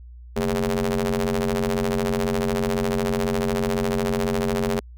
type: ring-modulated tone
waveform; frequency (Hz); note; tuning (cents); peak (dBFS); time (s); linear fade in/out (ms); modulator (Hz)
sawtooth; 92; F#2; -9; -14; 0.36-4.8; 10; 315
effects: added 60 Hz sine -39 dBFS peak until 4.97 s